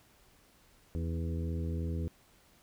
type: harmonic tone with a mistuned harmonic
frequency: 82.9 Hz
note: E2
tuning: 10 cents sharp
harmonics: 1 / 2 / 3 / 4 / 5 / 6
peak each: -33 / -39 / -43 / -45 / -47 / -49 dBFS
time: 0.95-2.08 s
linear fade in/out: 0 ms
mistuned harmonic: 4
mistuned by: -37 cents
effects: pink hiss -64 dBFS RMS until 2.62 s